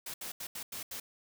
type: noise bursts at uneven times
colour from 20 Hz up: white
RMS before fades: -41 dBFS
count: 6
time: 0.06-0.14 / 0.21-0.32 / 0.4-0.47 / 0.55-0.63 / 0.72-0.83 / 0.91-1 s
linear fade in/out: 5 ms
effects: none

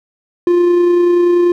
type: tone with amplitude modulation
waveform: triangle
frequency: 350.3 Hz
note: F4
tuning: 5 cents sharp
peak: -5 dBFS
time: 0.47-1.52 s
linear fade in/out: 2 ms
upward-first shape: sine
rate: 30.3 Hz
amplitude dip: 25%
effects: none

